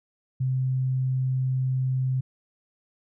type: tone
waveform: sine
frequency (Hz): 130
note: C3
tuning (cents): -11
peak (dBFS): -22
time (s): 0.4-2.21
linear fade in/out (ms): 10
effects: none